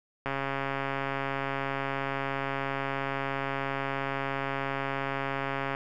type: click train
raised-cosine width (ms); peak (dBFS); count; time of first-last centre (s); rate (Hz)
0.5; -16; 753; 0.26-5.749; 137
effects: none